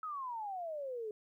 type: exponential sweep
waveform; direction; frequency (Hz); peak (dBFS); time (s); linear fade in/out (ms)
sine; down; 1301 to 415.3; -38; 0.03-1.11; 2
effects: 13-bit